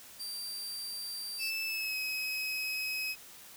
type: tone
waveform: sawtooth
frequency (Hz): 4699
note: D8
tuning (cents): 0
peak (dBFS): -35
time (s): 0.19-1.51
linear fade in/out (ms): 20
type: tone with pitch glide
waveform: 30% pulse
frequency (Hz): 2634 to 2547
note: E7 to D#7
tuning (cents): -2 to +40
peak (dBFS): -30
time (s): 1.38-3.16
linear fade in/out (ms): 50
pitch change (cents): -58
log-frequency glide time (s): 1.66-1.97
effects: white hiss -52 dBFS RMS until 3.56 s